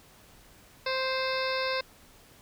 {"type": "harmonic tone", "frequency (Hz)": 523.3, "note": "C5", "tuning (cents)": 0, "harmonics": [1, 2, 3, 4, 5, 7, 8, 9, 10], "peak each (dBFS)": [-31, -34, -36, -37, -38, -39, -40, -41, -41], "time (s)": [0.86, 1.81], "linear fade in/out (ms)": 5, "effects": ["pink hiss -56 dBFS RMS until 2.41 s"]}